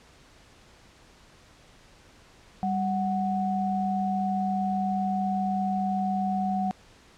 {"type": "tone pair together", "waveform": "sine", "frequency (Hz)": [196, 740.9], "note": ["G3", "F#5"], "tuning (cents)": [0, 2], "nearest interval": "octave + major seventh", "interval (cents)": 2302, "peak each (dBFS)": -27, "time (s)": [2.63, 6.71], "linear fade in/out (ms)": 0, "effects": ["pink hiss -55 dBFS RMS until 7.17 s", "low-pass 7000 Hz 12 dB/octave"]}